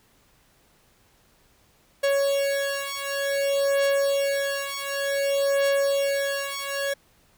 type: beating tone pair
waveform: 45% pulse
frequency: 556 / 556.55 Hz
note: C#5 / C#5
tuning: +5 / +7 cents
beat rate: 0.55 Hz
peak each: -25 dBFS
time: 2.03-6.94 s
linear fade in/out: 10 ms
effects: pink hiss -61 dBFS RMS until 7.37 s